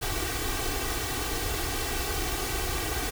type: noise with comb filter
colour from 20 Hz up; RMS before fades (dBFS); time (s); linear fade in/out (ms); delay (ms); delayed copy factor
pink; -30; 0.01-3.11; 20; 2.6; +0.85
effects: none